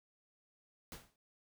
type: noise with exponential decay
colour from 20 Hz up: pink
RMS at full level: -45 dBFS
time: 0.92-1.16 s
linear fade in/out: 1 ms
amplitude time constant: 52 ms
effects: none